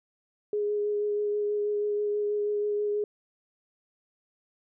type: tone with vibrato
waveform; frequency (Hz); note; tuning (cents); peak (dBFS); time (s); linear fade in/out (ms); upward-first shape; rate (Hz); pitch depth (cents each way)
sine; 415.3; G#4; 0; -25; 0.53-3.04; 2; sine; 6.2; 12
effects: none